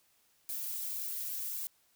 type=noise with flanger; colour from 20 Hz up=violet; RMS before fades=-38 dBFS; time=0.49-1.67 s; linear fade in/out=0 ms; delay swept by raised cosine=1.7 to 5.1 ms; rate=1.8 Hz; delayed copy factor=+0.8; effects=white hiss -70 dBFS RMS until 1.95 s